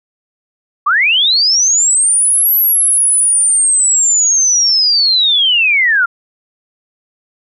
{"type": "linear two-way sweep", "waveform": "sine", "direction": "up then down", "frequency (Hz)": [1087, 11840, 1351], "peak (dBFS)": -8, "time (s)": [0.86, 6.06], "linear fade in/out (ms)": 10, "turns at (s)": 2.54, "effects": []}